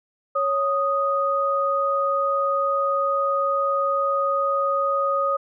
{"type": "tone pair together", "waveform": "sine", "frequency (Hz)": [554, 1243.7], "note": ["C#5", "D#6"], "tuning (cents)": [-1, -1], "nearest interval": "octave + major second", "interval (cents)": 1400, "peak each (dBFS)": [-23, -21], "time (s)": [0.35, 5.37], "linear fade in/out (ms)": 10, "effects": []}